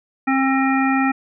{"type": "harmonic tone", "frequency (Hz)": 267.4, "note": "C4", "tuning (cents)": 38, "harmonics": [1, 3, 5, 7, 9], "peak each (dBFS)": [-17, -22, -24, -25, -27], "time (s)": [0.27, 1.12], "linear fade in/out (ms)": 10, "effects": []}